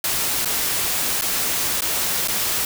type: noise with dropouts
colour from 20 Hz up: white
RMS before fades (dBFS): -22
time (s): 0.04-2.65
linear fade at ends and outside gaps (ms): 2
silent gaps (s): 0.448-0.456 / 1.212-1.22 / 1.808-1.819 / 2.275-2.283
effects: none